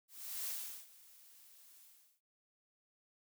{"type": "noise with ADSR envelope", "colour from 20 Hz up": "blue", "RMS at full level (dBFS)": -40, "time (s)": [0.08, 2.21], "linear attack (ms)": 380, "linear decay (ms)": 400, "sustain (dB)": -21, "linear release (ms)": 370, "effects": []}